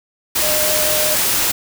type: tone in noise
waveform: sine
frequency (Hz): 611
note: D#5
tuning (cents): -32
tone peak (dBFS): -21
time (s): 0.42-1.15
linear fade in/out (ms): 10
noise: white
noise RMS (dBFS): -17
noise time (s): 0.35-1.52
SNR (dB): -7
effects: none